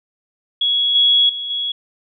sine tone with level steps, 3345 Hz, G#7, 12 cents sharp, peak -14 / -10 / -23 / -19 dBFS, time 0.61-1.72 s, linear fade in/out 5 ms, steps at 0.95 / 1.29 / 1.5 s, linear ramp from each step 5 ms, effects none

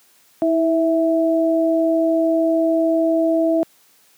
sine tone pair together, 324.4 / 657.5 Hz, E4 / E5, -28 / -5 cents, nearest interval octave, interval 1223 cents, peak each -17 dBFS, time 0.42-3.63 s, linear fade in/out 0 ms, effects white hiss -55 dBFS RMS until 4.17 s + high-pass 150 Hz 12 dB/octave

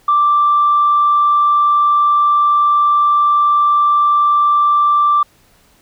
sine tone, 1174.7 Hz, D6, in tune, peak -8 dBFS, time 0.08-5.23 s, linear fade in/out 5 ms, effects tanh soft clip ceiling -4 dBFS + pink hiss -52 dBFS RMS until 5.81 s

